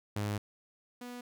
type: tone pair in turn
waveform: sawtooth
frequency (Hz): 103.6 / 245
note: G#2 / B3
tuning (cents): -4 / -14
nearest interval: octave + minor third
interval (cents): 1490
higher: second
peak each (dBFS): -28 / -38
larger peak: first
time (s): 0.16-0.38 / 1.01-1.21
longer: first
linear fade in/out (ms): 5
effects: none